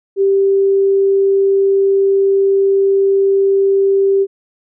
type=tone; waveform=sine; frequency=392 Hz; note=G4; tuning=in tune; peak=-9 dBFS; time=0.16-4.27 s; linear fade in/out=50 ms; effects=none